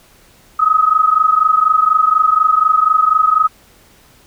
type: tone pair together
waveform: sine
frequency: 1254 / 1278.1 Hz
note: D#6 / D#6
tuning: +13 / +46 cents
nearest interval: unison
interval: 33 cents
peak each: -12 dBFS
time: 0.59-3.48 s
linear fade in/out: 10 ms
effects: pink hiss -48 dBFS RMS until 4.26 s